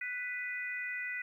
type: harmonic tone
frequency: 495.3 Hz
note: B4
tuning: 5 cents sharp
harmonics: 3 / 4 / 5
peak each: -42 / -37 / -43 dBFS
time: 0.01-1.22 s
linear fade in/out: 5 ms
effects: 12-bit